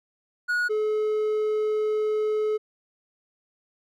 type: tone pair in turn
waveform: triangle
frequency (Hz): 1454 / 428.4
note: F#6 / A4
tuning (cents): -31 / -46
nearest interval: octave + major sixth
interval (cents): 2115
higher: first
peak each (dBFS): -20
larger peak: neither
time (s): 0.48-0.69 / 0.69-2.58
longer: second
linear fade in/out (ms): 20
effects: none